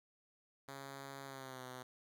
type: tone with pitch glide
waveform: 5% pulse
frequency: 137.4 to 127.46 Hz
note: C#3 to C3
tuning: -15 to -45 cents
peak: -36 dBFS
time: 0.68-1.83 s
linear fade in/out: 5 ms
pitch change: -130 cents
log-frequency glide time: 1.25-1.64 s
effects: none